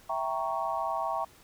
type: chord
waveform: sine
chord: E diminished seventh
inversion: none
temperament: equal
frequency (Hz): 659.3 / 784 / 932.3 / 1108.7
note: E5 / G5 / Bb5 / Db6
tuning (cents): 0 / 0 / 0 / 0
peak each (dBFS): -34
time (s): 0.09-1.25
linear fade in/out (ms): 10
effects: pink hiss -57 dBFS RMS until 1.43 s